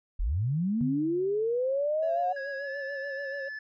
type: linear sweep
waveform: sine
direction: up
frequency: 31.94 to 740 Hz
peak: -25 dBFS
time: 0.19-2.33 s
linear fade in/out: 10 ms
type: tone with exponential decay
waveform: sine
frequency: 146.83 Hz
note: D3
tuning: in tune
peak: -27 dBFS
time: 0.81-1.6 s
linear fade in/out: 0 ms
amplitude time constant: 170 ms
type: tone with vibrato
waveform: triangle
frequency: 552 Hz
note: C#5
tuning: 7 cents flat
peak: -33 dBFS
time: 2.02-3.49 s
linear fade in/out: 10 ms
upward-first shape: sine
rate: 6.9 Hz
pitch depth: 54 cents each way
type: tone with pitch glide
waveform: triangle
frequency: 1661.2 to 1733.7 Hz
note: G#6 to A6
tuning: 0 to -26 cents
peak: -34 dBFS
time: 2.36-3.59 s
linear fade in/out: 5 ms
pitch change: +74 cents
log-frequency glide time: 2.57-2.73 s
effects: resampled to 16000 Hz